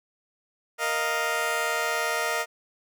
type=chord; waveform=15% pulse; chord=Bb suspended fourth; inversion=none; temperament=just; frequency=466.2 / 621.6 / 699.2 Hz; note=Bb4 / Eb5 / F5; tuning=0 / -2 / +2 cents; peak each=-24 / -23 / -24 dBFS; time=0.78-2.46 s; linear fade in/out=50 ms; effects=none